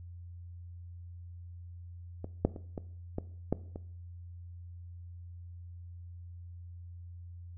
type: clicks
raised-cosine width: 2 ms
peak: -26 / -11 / -29 / -23 / -20 / -14 / -27 dBFS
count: 7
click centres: 2.244 / 2.45 / 2.562 / 2.778 / 3.184 / 3.526 / 3.759 s
effects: noise-tail reverb RT60 0.6 s tail -18 dB re dry + added 87 Hz sine -44 dBFS peak until 7.57 s